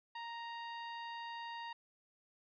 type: tone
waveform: sawtooth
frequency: 932.3 Hz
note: A#5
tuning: in tune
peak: -39 dBFS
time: 0.15-1.73 s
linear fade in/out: 5 ms
effects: resampled to 11025 Hz